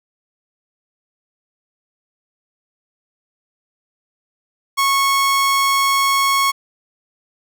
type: tone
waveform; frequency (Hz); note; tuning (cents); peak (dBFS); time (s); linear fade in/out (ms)
sawtooth; 1100; C#6; -14; -10; 4.77-6.52; 20
effects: none